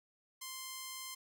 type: tone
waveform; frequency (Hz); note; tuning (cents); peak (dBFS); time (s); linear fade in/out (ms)
5% pulse; 1046.5; C6; 0; -31; 0.41-1.15; 10
effects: none